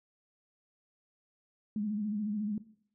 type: tone with vibrato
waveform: sine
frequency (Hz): 210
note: G#3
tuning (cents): +19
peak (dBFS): -30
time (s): 1.76-2.58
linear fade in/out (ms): 2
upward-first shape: sine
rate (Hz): 14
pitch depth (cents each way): 58
effects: noise-tail reverb RT60 0.6 s tail -17 dB re dry